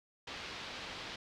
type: low-pass noise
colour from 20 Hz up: white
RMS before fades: -45 dBFS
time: 0.27-1.16 s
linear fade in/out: 5 ms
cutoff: 4300 Hz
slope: 24 dB/octave
effects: none